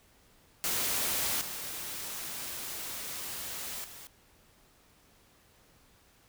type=noise with level steps; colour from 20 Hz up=white; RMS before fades=-31 / -39 / -48 dBFS; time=0.64-4.07 s; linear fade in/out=0 ms; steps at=1.41 / 3.84 s; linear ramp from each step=2 ms; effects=pink hiss -63 dBFS RMS until 6.28 s